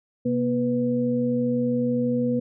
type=tone cluster; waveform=sine; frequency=128.8 / 240.9 / 495 Hz; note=C3 / B3 / B4; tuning=-27 / -43 / +4 cents; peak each=-31 / -22 / -26 dBFS; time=0.25-2.4 s; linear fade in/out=10 ms; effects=none